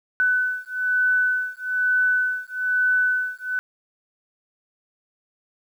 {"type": "beating tone pair", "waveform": "sine", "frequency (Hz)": [1500, 1501.1], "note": ["F#6", "F#6"], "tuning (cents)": [23, 25], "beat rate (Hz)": 1.1, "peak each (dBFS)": -22, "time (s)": [0.2, 3.59], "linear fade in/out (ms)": 0, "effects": ["9-bit"]}